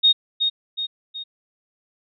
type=tone with echo; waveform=sine; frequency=3717 Hz; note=A#7; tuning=6 cents flat; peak=-11 dBFS; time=0.03-0.13 s; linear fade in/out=20 ms; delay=370 ms; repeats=3; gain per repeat=-6 dB; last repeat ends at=1.24 s; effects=none